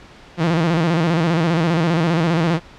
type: tone with vibrato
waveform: sawtooth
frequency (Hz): 165.9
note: E3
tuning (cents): +11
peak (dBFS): -11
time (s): 0.37-2.6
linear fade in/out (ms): 50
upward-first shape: square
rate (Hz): 15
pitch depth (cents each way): 82
effects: pink hiss -43 dBFS RMS until 2.78 s + low-pass 4000 Hz 12 dB/octave